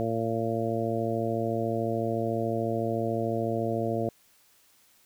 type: harmonic tone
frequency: 113.8 Hz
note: A#2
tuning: 41 cents flat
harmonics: 1 / 2 / 3 / 4 / 5 / 6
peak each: -33 / -33 / -33 / -33 / -33 / -33 dBFS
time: 0-4.09 s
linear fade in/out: 0 ms
effects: white hiss -62 dBFS RMS until 5.05 s